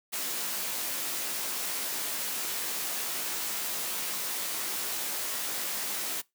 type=noise with comb filter; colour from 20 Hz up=white; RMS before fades=-33 dBFS; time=0.12-6.22 s; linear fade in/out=20 ms; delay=17 ms; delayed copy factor=-0.65; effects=noise-tail reverb RT60 0.2 s tail -23 dB re dry + high-pass 200 Hz 12 dB/octave